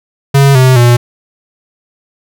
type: tone with pitch steps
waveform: square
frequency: 138.59 / 129.31 / 120.65 Hz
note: C#3 / C3 / B2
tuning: 0 / -20 / -40 cents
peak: -4 dBFS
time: 0.34-0.97 s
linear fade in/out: 10 ms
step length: 210 ms
effects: none